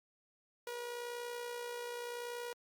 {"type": "tone with amplitude modulation", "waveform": "sawtooth", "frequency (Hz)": 480.9, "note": "B4", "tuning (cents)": -46, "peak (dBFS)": -35, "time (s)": [0.67, 2.53], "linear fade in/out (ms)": 2, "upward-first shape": "sine", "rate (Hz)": 60.8, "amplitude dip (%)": 40, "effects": ["Opus 48 kbps"]}